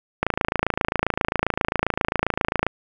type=click train; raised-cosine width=0.5 ms; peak=-4 dBFS; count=68; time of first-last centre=0.23-2.666 s; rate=27.5 Hz; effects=none